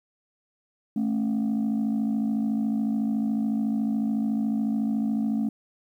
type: tone pair together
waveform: sine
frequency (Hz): 218.4 / 272.3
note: A3 / C#4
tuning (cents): -13 / -31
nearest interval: major third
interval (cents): 382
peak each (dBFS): -22 / -26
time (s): 0.96-5.49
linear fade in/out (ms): 5
effects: tanh soft clip ceiling -20 dBFS + 10-bit